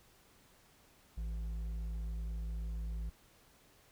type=tone with hard clipping; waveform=triangle; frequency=55 Hz; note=A1; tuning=in tune; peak=-38 dBFS; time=1.17-3.1 s; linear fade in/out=10 ms; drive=9 dB; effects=pink hiss -65 dBFS RMS until 3.91 s